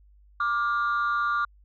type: tone pair together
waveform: sine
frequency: 1177.4 / 1413 Hz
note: D6 / F6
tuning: +4 / +20 cents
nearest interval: minor third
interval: 316 cents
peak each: -23 / -25 dBFS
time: 0.4-1.45 s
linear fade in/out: 5 ms
effects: tanh soft clip ceiling -19 dBFS + added 50 Hz sine -53 dBFS peak until 1.64 s